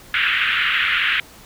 pink band-pass noise, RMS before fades -19 dBFS, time 0.14-1.2 s, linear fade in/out 2 ms, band 1400 to 3200 Hz, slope 48 dB/octave, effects pink hiss -44 dBFS RMS until 1.45 s

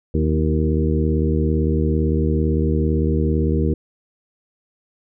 harmonic tone with a mistuned harmonic, 77.78 Hz, D#2, in tune, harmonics 1 / 2 / 3 / 4 / 5 / 6, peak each -19 / -22 / -24 / -25 / -26 / -27 dBFS, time 0.14-3.74 s, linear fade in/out 5 ms, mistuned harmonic 4, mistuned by +36 cents, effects none

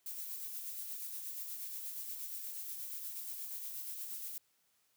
violet noise with tremolo, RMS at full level -42 dBFS, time 0.06-4.38 s, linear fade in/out 2 ms, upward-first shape sine, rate 8.4 Hz, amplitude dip 35%, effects white hiss -75 dBFS RMS until 4.96 s + high-pass 80 Hz 12 dB/octave

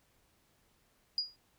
sine tone with exponential decay, 4878 Hz, D#8, 35 cents flat, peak -26 dBFS, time 1.18-1.36 s, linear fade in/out 1 ms, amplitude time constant 38 ms, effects pink hiss -71 dBFS RMS until 1.58 s

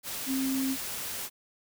sine tone in noise, 265.7 Hz, C4, 27 cents sharp, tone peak -27 dBFS, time 0.26-0.77 s, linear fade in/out 50 ms, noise white, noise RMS -36 dBFS, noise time 0.03-1.3 s, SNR +6 dB, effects none

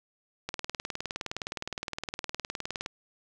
click train, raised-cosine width 0.2 ms, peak -16 dBFS, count 47, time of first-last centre 0.49-2.861 s, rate 19.4 Hz, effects none

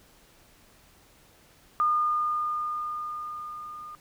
sine tone with level ramp, 1217 Hz, D#6, 39 cents flat, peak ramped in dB -20 to -39 dBFS, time 1.8-3.95 s, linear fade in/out 0 ms, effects pink hiss -58 dBFS RMS until 4 s

